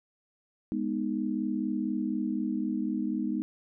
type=chord; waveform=sine; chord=G# minor; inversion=none; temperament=equal with one note detuned; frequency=206.6 / 246.9 / 311.1 Hz; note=G#3 / B3 / D#4; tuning=-9 / 0 / 0 cents; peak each=-32 dBFS; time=0.72-3.42 s; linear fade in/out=0 ms; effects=none